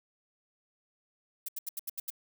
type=noise bursts; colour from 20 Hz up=violet; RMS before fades=-36 dBFS; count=7; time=1.46-2.103 s; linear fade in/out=5 ms; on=25 ms; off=78 ms; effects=none